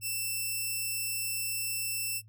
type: tone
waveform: 5% pulse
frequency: 2667 Hz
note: E7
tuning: 20 cents sharp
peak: -22 dBFS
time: 0.01-2.22 s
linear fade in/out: 50 ms
effects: noise-tail reverb RT60 0.1 s tail -22 dB re dry + added 108 Hz sine -52 dBFS peak until 2.28 s